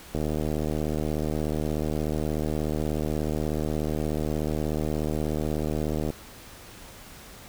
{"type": "click train", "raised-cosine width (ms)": 2, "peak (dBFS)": -15, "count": 457, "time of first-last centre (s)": [0.15, 6.103], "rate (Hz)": 76.6, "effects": ["pink hiss -46 dBFS RMS until 7.48 s"]}